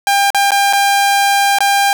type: tone with dropouts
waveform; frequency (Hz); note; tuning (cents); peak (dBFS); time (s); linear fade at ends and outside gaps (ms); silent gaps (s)
sawtooth; 799; G5; +33; -6; 0.07-1.93; 1; 0.304-0.346 / 0.507-0.518 / 0.728-0.733 / 1.586-1.605
effects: none